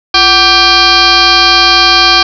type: tone with frequency modulation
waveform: sine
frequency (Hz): 2794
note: F7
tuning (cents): 0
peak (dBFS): -3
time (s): 0.14-2.23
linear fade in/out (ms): 5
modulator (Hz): 408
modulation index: 5.3
effects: none